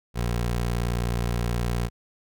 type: tone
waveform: 20% pulse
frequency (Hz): 59.1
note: A#1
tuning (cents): +24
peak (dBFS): -19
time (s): 0.14-1.9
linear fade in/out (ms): 50
effects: none